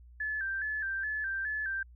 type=tone with vibrato; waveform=sine; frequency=1646 Hz; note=G#6; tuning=16 cents flat; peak=-31 dBFS; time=0.2-1.83 s; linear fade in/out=5 ms; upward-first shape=square; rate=2.4 Hz; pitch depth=80 cents each way; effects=added 60 Hz sine -51 dBFS peak until 1.95 s